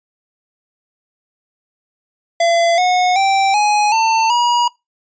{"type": "tone with pitch steps", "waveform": "square", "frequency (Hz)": [679, 727.7, 780, 835.9, 895.9, 960.3], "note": ["F5", "F#5", "G5", "G#5", "A5", "B5"], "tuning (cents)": [-49, -29, -9, 11, 31, -49], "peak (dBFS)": -12, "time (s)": [2.4, 4.68], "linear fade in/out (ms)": 5, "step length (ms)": 380, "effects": ["noise-tail reverb RT60 0.2 s tail -23 dB re dry", "resampled to 16000 Hz"]}